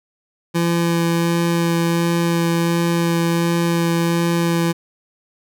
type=tone with vibrato; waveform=25% pulse; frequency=169.1 Hz; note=E3; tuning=44 cents sharp; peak=-12 dBFS; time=0.54-4.73 s; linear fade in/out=20 ms; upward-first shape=sine; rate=1.4 Hz; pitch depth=9 cents each way; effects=none